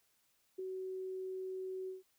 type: tone with ADSR envelope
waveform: sine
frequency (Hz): 375.6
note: F#4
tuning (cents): +26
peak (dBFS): -36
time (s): 0.58-2.03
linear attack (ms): 14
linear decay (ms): 3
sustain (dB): -3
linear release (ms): 150
effects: white hiss -75 dBFS RMS until 2.18 s